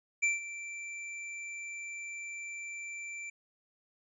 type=tone with ADSR envelope; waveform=square; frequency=2344 Hz; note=D7; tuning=4 cents flat; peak=-25 dBFS; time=0.22-3.3 s; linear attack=16 ms; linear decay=160 ms; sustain=-15 dB; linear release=6 ms; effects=resampled to 22050 Hz